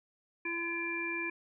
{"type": "harmonic tone with a mistuned harmonic", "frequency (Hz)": 338.4, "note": "E4", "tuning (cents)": 45, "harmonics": [1, 3, 5, 7], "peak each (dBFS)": [-39, -44, -41, -35], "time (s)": [0.45, 1.3], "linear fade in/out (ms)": 5, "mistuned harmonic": 5, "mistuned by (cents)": 21, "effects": []}